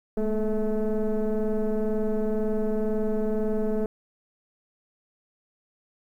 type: tone with frequency modulation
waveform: sine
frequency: 210 Hz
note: G#3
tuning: 19 cents sharp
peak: -20 dBFS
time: 0.17-3.86 s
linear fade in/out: 2 ms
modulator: 221 Hz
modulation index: 1.5
effects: tanh soft clip ceiling -21 dBFS + 10-bit